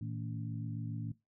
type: harmonic tone with a mistuned harmonic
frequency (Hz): 56.6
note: A1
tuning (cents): +50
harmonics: 2 / 3 / 4 / 5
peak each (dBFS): -39 / -43 / -45 / -47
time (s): 0.01-1.12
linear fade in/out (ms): 5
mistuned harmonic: 3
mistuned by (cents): -98
effects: noise-tail reverb RT60 0.2 s tail -18 dB re dry